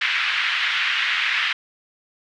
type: band-pass noise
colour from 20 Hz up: pink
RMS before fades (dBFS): -22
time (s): 0.01-1.53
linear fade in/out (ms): 5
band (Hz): 1600 to 3200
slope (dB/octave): 24
effects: none